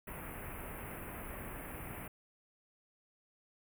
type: band-stop noise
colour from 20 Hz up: pink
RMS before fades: -45 dBFS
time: 0.07-2.08 s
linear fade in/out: 5 ms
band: 2600 to 10000 Hz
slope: 48 dB/octave
effects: none